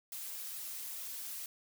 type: noise with flanger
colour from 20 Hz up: blue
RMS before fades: -43 dBFS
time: 0.12-1.46 s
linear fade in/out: 2 ms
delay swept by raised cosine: 1.5 to 6.9 ms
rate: 2.3 Hz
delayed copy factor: +0.55
effects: none